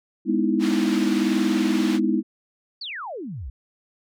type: chord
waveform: sine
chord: E major seventh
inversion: first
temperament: just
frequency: 206 / 247.2 / 309 / 329.6 Hz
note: G#3 / B3 / D#4 / E4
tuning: -14 / +2 / -12 / 0 cents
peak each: -24 dBFS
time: 0.25-2.23 s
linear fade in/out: 50 ms
type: band-pass noise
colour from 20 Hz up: white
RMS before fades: -34 dBFS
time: 0.59-2 s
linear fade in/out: 50 ms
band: 450 to 3600 Hz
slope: 12 dB/octave
type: exponential sweep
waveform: sine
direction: down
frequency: 4775 to 53 Hz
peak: -30 dBFS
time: 2.81-3.5 s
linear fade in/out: 5 ms
effects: none